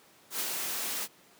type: noise with ADSR envelope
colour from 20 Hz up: white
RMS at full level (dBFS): -31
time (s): 0.3-1.08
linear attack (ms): 100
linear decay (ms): 43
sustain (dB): -3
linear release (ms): 46
effects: pink hiss -59 dBFS RMS until 1.39 s + high-pass 200 Hz 12 dB/octave